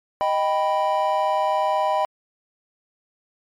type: chord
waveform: triangle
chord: Eb augmented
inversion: none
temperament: equal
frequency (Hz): 622.3 / 784 / 987.8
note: Eb5 / G5 / B5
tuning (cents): 0 / 0 / 0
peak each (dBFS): -21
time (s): 0.21-2.05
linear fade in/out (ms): 0
effects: MP3 96 kbps